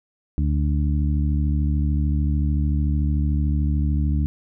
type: harmonic tone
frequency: 73.5 Hz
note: D2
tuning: 2 cents sharp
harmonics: 1 / 2 / 3 / 4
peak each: -19 / -25 / -29 / -31 dBFS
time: 0.38-4.26 s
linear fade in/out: 0 ms
effects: none